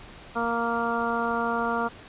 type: harmonic tone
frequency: 233.1 Hz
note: A#3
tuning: in tune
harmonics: 1 / 2 / 3 / 4 / 5 / 6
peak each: -31 / -31 / -31 / -31 / -31 / -31 dBFS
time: 0.35-1.89 s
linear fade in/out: 20 ms
effects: pink hiss -46 dBFS RMS until 2.08 s + resampled to 8000 Hz